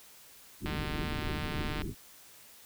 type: low-pass noise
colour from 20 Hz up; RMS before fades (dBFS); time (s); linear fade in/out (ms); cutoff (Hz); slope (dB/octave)
pink; -36; 0.6-1.95; 50; 410; 96
type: click train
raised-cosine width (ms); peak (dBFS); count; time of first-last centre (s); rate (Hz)
0.3; -22; 176; 0.66-1.819; 151
effects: white hiss -55 dBFS RMS until 2.65 s